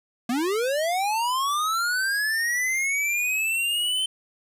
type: linear sweep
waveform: square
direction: up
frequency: 227 to 3088 Hz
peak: -23 dBFS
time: 0.29-4.06 s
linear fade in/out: 5 ms
effects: resampled to 32000 Hz + 9-bit